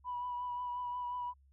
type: tone with vibrato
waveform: sine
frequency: 982 Hz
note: B5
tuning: 10 cents flat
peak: -35 dBFS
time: 0.04-1.34 s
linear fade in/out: 50 ms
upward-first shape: triangle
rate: 5.6 Hz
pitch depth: 25 cents each way
effects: tanh soft clip ceiling -31 dBFS + added 68 Hz sine -62 dBFS peak until 1.52 s